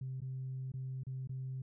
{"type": "tone with dropouts", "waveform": "sine", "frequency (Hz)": 130.81, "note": "C3", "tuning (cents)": 0, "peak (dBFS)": -37, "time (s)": [0.01, 1.62], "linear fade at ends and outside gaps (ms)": 5, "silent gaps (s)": [[0.205, 0.217], [0.719, 0.738], [1.035, 1.067], [1.274, 1.293]], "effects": ["tanh soft clip ceiling -34 dBFS"]}